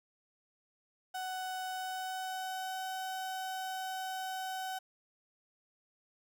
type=tone with pitch glide; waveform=35% pulse; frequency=746 to 755.1 Hz; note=F#5 to F#5; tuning=+14 to +35 cents; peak=-35 dBFS; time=1.14-4.79 s; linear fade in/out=10 ms; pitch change=+21 cents; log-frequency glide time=1.64-2.84 s; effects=11-bit